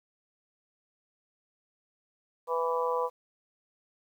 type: harmonic tone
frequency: 165.3 Hz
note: E3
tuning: 5 cents sharp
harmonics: 3 / 4 / 5 / 6 / 7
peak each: -29 / -40 / -39 / -31 / -36 dBFS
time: 2.47-3.1 s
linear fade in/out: 50 ms
effects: 10-bit